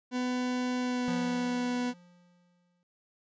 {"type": "tone with pitch glide", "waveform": "40% pulse", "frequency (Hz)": [250, 246.4], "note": ["B3", "B3"], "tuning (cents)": [21, -4], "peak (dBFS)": -28, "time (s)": [0.11, 1.94], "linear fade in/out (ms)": 50, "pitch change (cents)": -25, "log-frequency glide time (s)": [0.79, 1.17]}
{"type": "tone with exponential decay", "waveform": "square", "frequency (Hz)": 176.4, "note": "F3", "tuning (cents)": 18, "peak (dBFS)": -34, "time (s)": [1.08, 2.83], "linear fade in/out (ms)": 0, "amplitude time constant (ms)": 380}
{"effects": ["resampled to 16000 Hz"]}